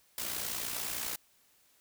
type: noise with amplitude modulation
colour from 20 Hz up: white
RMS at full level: -34 dBFS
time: 0.18-1.16 s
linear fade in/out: 2 ms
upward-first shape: sine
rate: 60.1 Hz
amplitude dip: 60%
effects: white hiss -67 dBFS RMS until 1.8 s